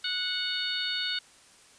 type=harmonic tone; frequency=736 Hz; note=F#5; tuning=9 cents flat; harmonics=2 / 3 / 4 / 5 / 6; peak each=-35 / -40 / -35 / -33 / -34 dBFS; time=0.04-1.19 s; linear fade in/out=5 ms; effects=white hiss -56 dBFS RMS until 1.78 s + resampled to 22050 Hz